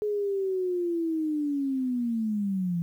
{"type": "linear sweep", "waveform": "sine", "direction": "down", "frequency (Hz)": [423.6, 167.1], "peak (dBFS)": -25, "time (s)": [0.02, 2.82], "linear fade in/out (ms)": 0, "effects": ["10-bit"]}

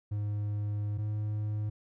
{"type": "tone pair in turn", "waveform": "triangle", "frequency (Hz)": [103.83, 105.77], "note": ["G#2", "G#2"], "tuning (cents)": [0, 32], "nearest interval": "unison", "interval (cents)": 32, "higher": "second", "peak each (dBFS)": -28, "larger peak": "neither", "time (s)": [[0.11, 0.98], [0.98, 1.7]], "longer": "first", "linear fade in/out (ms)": 10, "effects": []}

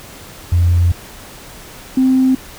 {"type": "tone pair in turn", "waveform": "sine", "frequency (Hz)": [86.9, 260.4], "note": ["F2", "C4"], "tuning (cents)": [-8, -8], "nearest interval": "octave + perfect fifth", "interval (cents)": 1900, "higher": "second", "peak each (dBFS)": -8, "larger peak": "neither", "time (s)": [[0.52, 0.92], [1.97, 2.35]], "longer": "first", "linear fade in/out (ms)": 5, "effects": ["tanh soft clip ceiling -4 dBFS", "pink hiss -36 dBFS RMS until 2.58 s"]}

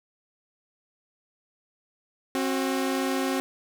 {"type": "tone pair together", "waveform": "sawtooth", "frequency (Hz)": [266.9, 370], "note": ["C4", "F#4"], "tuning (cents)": [35, 0], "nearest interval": "tritone", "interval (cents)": 565, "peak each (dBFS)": [-22, -26], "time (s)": [2.35, 3.4], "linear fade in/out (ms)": 0, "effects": []}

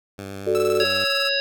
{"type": "tone with vibrato", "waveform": "10% pulse", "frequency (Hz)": 98, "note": "G2", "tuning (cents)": 0, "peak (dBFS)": -24, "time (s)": [0.18, 1.05], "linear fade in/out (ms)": 10, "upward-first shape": "sine", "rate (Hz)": 9, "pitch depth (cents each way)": 17}
{"type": "chord", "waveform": "sine", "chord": "D major", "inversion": "first", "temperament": "equal", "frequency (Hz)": [370, 440, 587.3], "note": ["F#4", "A4", "D5"], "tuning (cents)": [0, 0, 0], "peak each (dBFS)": [-21, -21, -25], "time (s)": [0.46, 0.85], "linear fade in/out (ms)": 20}
{"type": "tone with tremolo", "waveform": "sawtooth", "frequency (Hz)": 1318.5, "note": "E6", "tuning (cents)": 0, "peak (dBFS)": -23, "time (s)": [0.55, 1.29], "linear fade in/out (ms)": 0, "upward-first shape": "square", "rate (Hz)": 20, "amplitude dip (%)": 60}
{"type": "harmonic tone", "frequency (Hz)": 554.4, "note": "C#5", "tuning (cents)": 0, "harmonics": [1, 3, 5, 7, 9], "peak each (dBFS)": [-26, -26, -26, -26, -26], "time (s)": [0.8, 1.4], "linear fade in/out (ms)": 0}
{"effects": []}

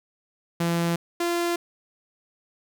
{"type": "tone pair in turn", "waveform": "sawtooth", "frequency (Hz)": [169.6, 344.5], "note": ["E3", "F4"], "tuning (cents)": [50, -24], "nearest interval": "octave", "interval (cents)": 1226, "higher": "second", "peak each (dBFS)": [-18, -19], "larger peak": "first", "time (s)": [[0.6, 0.96], [1.2, 1.56]], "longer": "neither", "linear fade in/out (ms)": 5, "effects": []}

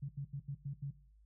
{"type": "tone bursts at uneven times", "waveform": "sine", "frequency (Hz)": 140, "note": "C#3", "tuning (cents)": 18, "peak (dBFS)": -37, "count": 6, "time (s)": [[0.02, 0.09], [0.17, 0.25], [0.33, 0.4], [0.48, 0.55], [0.65, 0.74], [0.82, 0.91]], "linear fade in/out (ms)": 10, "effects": ["noise-tail reverb RT60 0.5 s tail -17 dB re dry", "added 52 Hz sine -61 dBFS peak until 1.25 s"]}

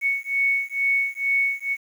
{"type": "beating tone pair", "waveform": "sine", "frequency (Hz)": [2217, 2219.2], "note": ["C#7", "C#7"], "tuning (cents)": [0, 1], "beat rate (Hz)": 2.2, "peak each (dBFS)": -23, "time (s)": [0.01, 1.77], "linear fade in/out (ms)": 50, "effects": ["8-bit"]}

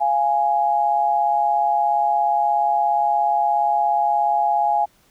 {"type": "tone pair together", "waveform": "sine", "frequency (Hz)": [693.6, 830.6], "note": ["F5", "G#5"], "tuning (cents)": [-12, 0], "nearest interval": "minor third", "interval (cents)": 312, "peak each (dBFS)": [-21, -17], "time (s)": [0, 4.86], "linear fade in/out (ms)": 20, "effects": ["pink hiss -58 dBFS RMS until 5.1 s"]}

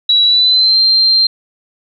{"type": "tone with pitch glide", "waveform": "sine", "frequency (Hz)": [3905, 4161], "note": ["B7", "C8"], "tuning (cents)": [-20, -10], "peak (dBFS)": -7, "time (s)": [0.09, 1.27], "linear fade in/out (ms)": 5, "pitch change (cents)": 110, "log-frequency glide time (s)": [0.24, 0.79], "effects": []}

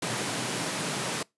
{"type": "high-pass noise", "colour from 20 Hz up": "pink", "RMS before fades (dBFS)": -31, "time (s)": [0.02, 1.23], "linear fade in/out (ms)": 5, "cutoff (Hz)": 120, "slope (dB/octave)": 48, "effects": ["noise-tail reverb RT60 0.2 s tail -24 dB re dry", "resampled to 24000 Hz"]}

